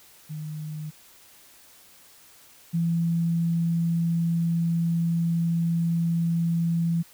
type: tone pair in turn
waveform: sine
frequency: 153.9 / 167.82 Hz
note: D#3 / E3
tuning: -19 / +31 cents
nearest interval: minor second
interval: 150 cents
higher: second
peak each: -31 / -21 dBFS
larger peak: second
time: 0.29-0.91 / 2.73-7.03 s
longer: second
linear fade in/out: 20 ms
effects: white hiss -53 dBFS RMS until 7.13 s